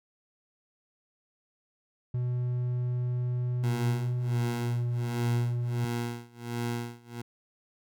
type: tone with pitch glide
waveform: triangle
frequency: 123.47 to 120.72 Hz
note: B2 to B2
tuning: 0 to -39 cents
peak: -25 dBFS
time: 2.14-5.85 s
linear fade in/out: 5 ms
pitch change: -39 cents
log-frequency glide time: 4.22-4.48 s
type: tone with tremolo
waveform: 20% pulse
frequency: 118.9 Hz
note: A#2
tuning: 35 cents sharp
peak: -24 dBFS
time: 3.63-7.22 s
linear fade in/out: 10 ms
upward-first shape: sine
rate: 1.4 Hz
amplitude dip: 95%
effects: none